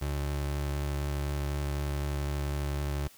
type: tone with vibrato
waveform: 30% pulse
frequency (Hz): 71.7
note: D2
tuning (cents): -41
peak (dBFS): -27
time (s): 0.01-3.08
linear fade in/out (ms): 10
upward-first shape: triangle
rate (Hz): 4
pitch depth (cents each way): 15
effects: white hiss -56 dBFS RMS until 3.17 s